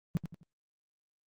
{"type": "tone with echo", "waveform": "sine", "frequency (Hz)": 164.81, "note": "E3", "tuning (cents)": 0, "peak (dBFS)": -25, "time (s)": [0.15, 0.17], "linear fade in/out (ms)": 0, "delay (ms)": 87, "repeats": 3, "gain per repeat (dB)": -9, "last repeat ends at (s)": 0.431, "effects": ["Opus 24 kbps"]}